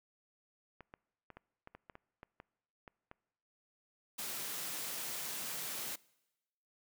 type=clicks; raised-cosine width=0.5 ms; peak=-35 dBFS; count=12; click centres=0.807 / 0.939 / 1.303 / 1.37 / 1.674 / 1.75 / 1.898 / 1.954 / 2.231 / 2.401 / 2.878 / 3.114 s
type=high-pass noise; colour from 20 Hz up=white; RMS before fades=-41 dBFS; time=4.18-5.96 s; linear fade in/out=10 ms; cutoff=120 Hz; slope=48 dB/octave
effects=noise-tail reverb RT60 1.0 s tail -24 dB re dry